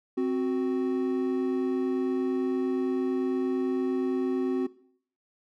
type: tone pair together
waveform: triangle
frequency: 261.6 / 370.4 Hz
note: C4 / F#4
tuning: 0 / +2 cents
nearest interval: tritone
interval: 602 cents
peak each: -25 dBFS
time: 0.17-4.67 s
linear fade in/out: 10 ms
effects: noise-tail reverb RT60 0.6 s tail -19 dB re dry